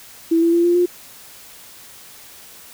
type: tone with pitch steps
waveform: sine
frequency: 330.1 / 335.9 / 341.7 / 347.7 / 353.8 Hz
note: E4 / E4 / F4 / F4 / F4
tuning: +2 / +33 / -38 / -8 / +23 cents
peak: -12 dBFS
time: 0.31-0.86 s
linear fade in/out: 10 ms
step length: 110 ms
effects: white hiss -42 dBFS RMS until 2.73 s